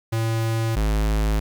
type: tone pair in turn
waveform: square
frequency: 112.9 / 53.04 Hz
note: A2 / G#1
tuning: +45 / +37 cents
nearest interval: octave + minor second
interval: 1308 cents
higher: first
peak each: -21 / -19 dBFS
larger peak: second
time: 0.12-0.76 / 0.76-1.4 s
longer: neither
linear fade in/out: 10 ms
effects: 9-bit